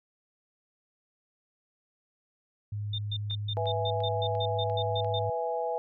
sine tone, 103.83 Hz, G#2, in tune, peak -31 dBFS, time 2.72-5.3 s, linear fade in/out 5 ms
sine tone bursts, 3614 Hz, A7, 46 cents sharp, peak -32 dBFS, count 13, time 2.93-5.192 s, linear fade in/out 5 ms, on 54 ms, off 130 ms
click train, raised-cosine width 0.3 ms, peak -34 dBFS, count 6, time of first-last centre 3.31-5.046 s, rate 2.88 Hz
sine chord, E major, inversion second, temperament equal, 493.9 / 659.3 / 830.6 Hz, B4 / E5 / G#5, 0 / 0 / 0 cents, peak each -32 / -33 / -33 dBFS, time 3.57-5.78 s, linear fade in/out 0 ms
effects none

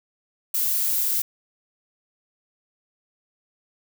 violet noise, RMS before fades -23 dBFS, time 0.54-1.22 s, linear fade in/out 5 ms, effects none

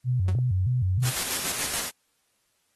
sine tone with vibrato, 107.9 Hz, A2, 33 cents flat, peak -21 dBFS, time 0.04-1.12 s, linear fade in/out 50 ms, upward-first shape square, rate 3.2 Hz, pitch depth 260 cents each way
sawtooth tone with exponential decay, 184.7 Hz, F#3, 3 cents flat, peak -26 dBFS, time 0.28-0.38 s, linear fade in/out 5 ms, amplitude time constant 21 ms
clicks, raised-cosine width 2 ms, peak -27 dBFS, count 2, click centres 0.351 / 0.387 s
white noise with tremolo, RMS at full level -27 dBFS, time 1.02-1.91 s, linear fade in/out 50 ms, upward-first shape square, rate 7 Hz, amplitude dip 35%
effects white hiss -71 dBFS RMS until 2.75 s + AAC 32 kbps

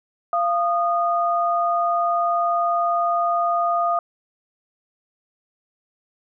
sine tone pair together, 690 / 1229.4 Hz, F5 / D#6, -21 / -21 cents, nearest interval minor seventh, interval 1000 cents, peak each -20 / -21 dBFS, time 0.33-3.99 s, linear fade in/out 2 ms, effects none

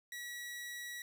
sawtooth tone, 1930 Hz, B6, 40 cents flat, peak -39 dBFS, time 0.12-1.02 s, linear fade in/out 2 ms, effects none

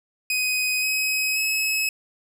sawtooth tone with pitch steps, 2508 / 2540 / 2573 Hz, D#7 / D#7 / E7, +13 / +35 / -43 cents, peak -18 dBFS, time 0.3-1.89 s, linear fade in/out 2 ms, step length 530 ms, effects none

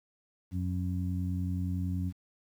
harmonic tone, 90.6 Hz, F#2, 36 cents flat, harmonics 1 / 2 / 3, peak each -31 / -35 / -39 dBFS, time 0.51-2.13 s, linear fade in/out 50 ms, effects 10-bit

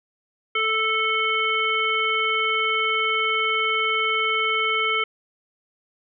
harmonic tone, 440 Hz, A4, in tune, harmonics 1 / 3 / 5 / 7, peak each -29 / -24 / -23 / -27 dBFS, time 0.55-5.04 s, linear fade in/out 5 ms, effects none

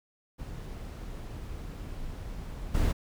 brown noise with level steps, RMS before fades -39 / -26 dBFS, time 0.38-2.93 s, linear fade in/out 20 ms, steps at 2.74 s, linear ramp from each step 10 ms, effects none

